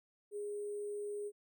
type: tone with sample-and-hold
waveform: sine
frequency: 412.8 Hz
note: G#4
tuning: 10 cents flat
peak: -38 dBFS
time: 0.31-1.32 s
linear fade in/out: 50 ms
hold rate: 8820 Hz
effects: none